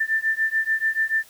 sine beating tone pair, 1775 / 1781.9 Hz, A6 / A6, +15 / +21 cents, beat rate 6.9 Hz, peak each -23 dBFS, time 0-1.24 s, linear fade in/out 10 ms, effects white hiss -51 dBFS RMS until 1.29 s

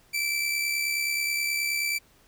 sawtooth tone with amplitude modulation, 2329 Hz, D7, 15 cents flat, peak -20 dBFS, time 0.13-1.99 s, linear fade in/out 20 ms, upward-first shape sine, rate 69.4 Hz, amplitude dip 45%, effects pink hiss -60 dBFS RMS until 2.27 s

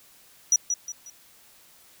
sine tone with echo, 5850 Hz, F#8, 21 cents flat, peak -13 dBFS, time 0.52-0.56 s, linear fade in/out 2 ms, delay 180 ms, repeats 3, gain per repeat -9 dB, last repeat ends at 1.1 s, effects tanh soft clip ceiling -14 dBFS + white hiss -55 dBFS RMS until 2 s

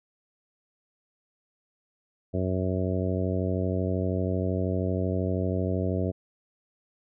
harmonic tone, 92.8 Hz, F#2, 6 cents sharp, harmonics 1 / 2 / 3 / 4 / 5 / 6 / 7, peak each -28 / -31 / -33 / -34 / -35 / -36 / -36 dBFS, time 2.33-6.12 s, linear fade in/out 20 ms, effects none

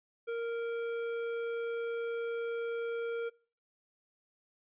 triangle tone with tanh clipping, 464.8 Hz, A#4, 5 cents flat, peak -35 dBFS, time 0.27-3.3 s, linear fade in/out 20 ms, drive 17 dB, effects noise-tail reverb RT60 0.4 s tail -22 dB re dry + resampled to 8000 Hz

